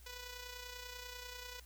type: tone with amplitude modulation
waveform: 5% pulse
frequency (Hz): 493.9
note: B4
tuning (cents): 0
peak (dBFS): -33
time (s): 0.06-1.6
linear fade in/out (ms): 5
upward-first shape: sine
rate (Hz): 30.2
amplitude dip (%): 50
effects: added 60 Hz sine -55 dBFS peak until 1.65 s + white hiss -63 dBFS RMS until 1.65 s